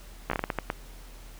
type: slowing click train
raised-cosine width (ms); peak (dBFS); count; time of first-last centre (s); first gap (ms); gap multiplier
0.5; -12; 9; 0.3-0.701; 14; 1.35
effects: added 40 Hz sine -44 dBFS peak until 1.39 s + pink hiss -52 dBFS RMS until 1.39 s